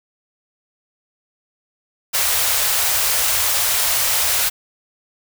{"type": "band-stop noise", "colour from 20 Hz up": "white", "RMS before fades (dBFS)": -18, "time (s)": [2.13, 4.5], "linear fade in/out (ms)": 20, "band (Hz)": [110, 510], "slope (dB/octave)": 24, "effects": []}